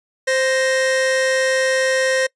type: tone pair together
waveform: 45% pulse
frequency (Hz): 523 / 1864.7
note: C5 / A#6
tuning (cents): -1 / 0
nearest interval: octave + minor seventh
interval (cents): 2201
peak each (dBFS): -17 / -21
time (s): 0.27-2.27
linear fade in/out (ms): 10
effects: noise-tail reverb RT60 0.1 s tail -24 dB re dry + resampled to 22050 Hz